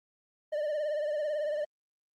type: tone with vibrato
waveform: triangle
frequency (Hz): 600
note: D5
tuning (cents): +37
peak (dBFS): -27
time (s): 0.52-1.65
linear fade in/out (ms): 10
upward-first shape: triangle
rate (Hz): 18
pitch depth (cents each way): 76
effects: Opus 32 kbps